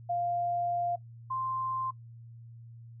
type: tone pair in turn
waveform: sine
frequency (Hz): 698 / 1045.8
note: F5 / C6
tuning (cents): -1 / -1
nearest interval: perfect fifth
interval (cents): 700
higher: second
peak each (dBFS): -28 / -31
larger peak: first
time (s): 0.09-0.96 / 1.3-1.91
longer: first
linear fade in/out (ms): 10
effects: noise-tail reverb RT60 0.1 s tail -17 dB re dry + added 116 Hz sine -46 dBFS peak until 3 s